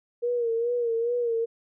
sine tone with vibrato, 470.8 Hz, A#4, 17 cents sharp, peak -23 dBFS, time 0.22-1.46 s, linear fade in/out 20 ms, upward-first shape sine, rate 2.4 Hz, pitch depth 60 cents each way, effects none

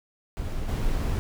brown noise with level steps, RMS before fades -30 / -25 dBFS, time 0.37-1.19 s, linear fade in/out 0 ms, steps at 0.68 s, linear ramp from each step 10 ms, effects none

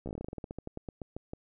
slowing click train, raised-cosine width 2 ms, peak -25 dBFS, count 21, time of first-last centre 0.06-1.334 s, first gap 14 ms, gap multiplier 1.14, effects none

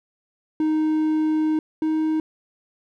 triangle tone pair in turn, 311.1 / 313.8 Hz, D#4 / D#4, 0 / +15 cents, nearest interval unison, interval 15 cents, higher second, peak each -16 / -17 dBFS, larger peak first, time 0.6-1.59 / 1.82-2.2 s, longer first, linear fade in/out 2 ms, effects none

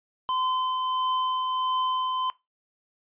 square tone with tremolo, 1026 Hz, C6, 34 cents flat, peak -24 dBFS, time 0.29-2.3 s, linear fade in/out 0 ms, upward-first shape triangle, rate 1.5 Hz, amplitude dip 30%, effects noise-tail reverb RT60 0.2 s tail -19 dB re dry + resampled to 8000 Hz

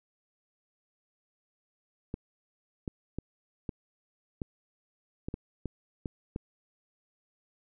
clicks, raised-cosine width 3 ms, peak -21 dBFS, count 10, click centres 2.141 / 2.878 / 3.186 / 3.692 / 4.418 / 5.285 / 5.341 / 5.657 / 6.058 / 6.361 s, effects none

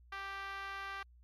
5% pulse tone with band-pass filter, 392 Hz, G4, in tune, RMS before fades -43 dBFS, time 0.12-1.03 s, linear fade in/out 5 ms, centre 1300 Hz, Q 1.8, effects added 60 Hz sine -58 dBFS peak until 1.23 s + MP3 96 kbps

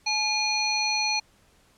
harmonic tone with a mistuned harmonic, 851 Hz, G#5, 42 cents sharp, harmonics 1 / 3 / 5 / 7, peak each -30 / -27 / -27 / -32 dBFS, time 0.06-1.2 s, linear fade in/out 10 ms, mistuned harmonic 3, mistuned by -79 cents, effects pink hiss -61 dBFS RMS until 1.77 s + low-pass 11000 Hz 12 dB/octave

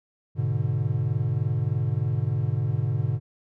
triangle chord, G# diminished, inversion none, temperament equal, 103.83 / 123.47 / 146.83 Hz, G#2 / B2 / D3, 0 / 0 / 0 cents, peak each -25 / -24 / -26 dBFS, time 0.35-3.2 s, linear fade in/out 50 ms, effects none

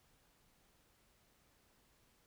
silence, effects pink hiss -72 dBFS RMS until 2.26 s

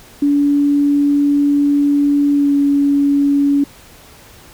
sine tone with pitch glide, 286.7 to 283.2 Hz, D4 to C#4, -42 to +37 cents, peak -10 dBFS, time 0.22-3.64 s, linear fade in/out 5 ms, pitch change -21 cents, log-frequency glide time 2.32-2.54 s, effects pink hiss -42 dBFS RMS until 4.53 s

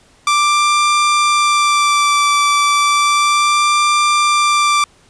sawtooth tone with vibrato, 1174.7 Hz, D6, in tune, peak -7 dBFS, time 0.27-4.84 s, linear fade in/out 2 ms, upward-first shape sine, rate 0.33 Hz, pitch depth 17 cents each way, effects pink hiss -50 dBFS RMS until 5.09 s + resampled to 22050 Hz

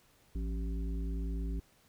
harmonic tone with a mistuned harmonic, 55 Hz, A1, in tune, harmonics 1 / 3 / 5 / 7, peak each -33 / -43 / -45 / -51 dBFS, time 0.35-1.6 s, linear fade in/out 5 ms, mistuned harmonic 3, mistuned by +110 cents, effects pink hiss -66 dBFS RMS until 1.88 s

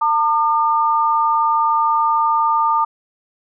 sine tone pair together, 904.8 / 1206 Hz, A5 / D6, +48 / +46 cents, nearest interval perfect fourth, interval 498 cents, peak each -16 dBFS, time 0.01-2.85 s, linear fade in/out 10 ms, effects none

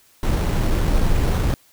brown noise with sample-and-hold, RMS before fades -18 dBFS, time 0.23-1.54 s, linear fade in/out 2 ms, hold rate 4900 Hz, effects white hiss -55 dBFS RMS until 1.72 s

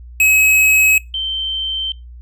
square / sine tone pair in turn, 2558 / 3113 Hz, D#7 / G7, +47 / -13 cents, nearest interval minor third, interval 340 cents, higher second, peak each -10 / -18 dBFS, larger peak first, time 0.2-0.98 / 1.14-1.92 s, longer neither, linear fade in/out 2 ms, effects noise-tail reverb RT60 0.2 s tail -21 dB re dry + added 60 Hz sine -33 dBFS peak until 2.21 s

